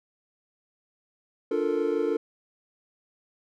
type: chord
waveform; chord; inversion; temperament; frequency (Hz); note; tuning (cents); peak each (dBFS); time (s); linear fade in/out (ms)
triangle; Bb major seventh; first; equal; 293.7 / 349.2 / 440 / 466.2; D4 / F4 / A4 / Bb4; 0 / 0 / 0 / 0; -29 / -28 / -25 / -28; 1.51-2.17; 5
effects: none